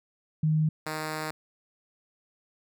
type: tone pair in turn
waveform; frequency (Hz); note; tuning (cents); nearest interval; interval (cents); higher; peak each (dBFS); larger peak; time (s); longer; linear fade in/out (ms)
sine / 5% pulse; 155.56 / 155.56; D#3 / D#3; 0 / 0; unison; 0; neither; -21 / -20; second; 0.43-0.69 / 0.86-1.31; second; 5
effects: none